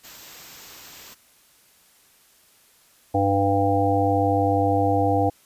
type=band-stop noise; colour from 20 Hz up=white; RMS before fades=-42 dBFS; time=0.03-1.15 s; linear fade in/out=20 ms; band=8200 to 12000 Hz; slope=96 dB/octave
type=harmonic tone; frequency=99.2 Hz; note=G2; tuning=21 cents sharp; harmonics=1 / 3 / 5 / 7 / 8; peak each=-24 / -24 / -24 / -24 / -24 dBFS; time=3.14-5.3 s; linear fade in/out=10 ms
effects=white hiss -57 dBFS RMS until 5.45 s + resampled to 32000 Hz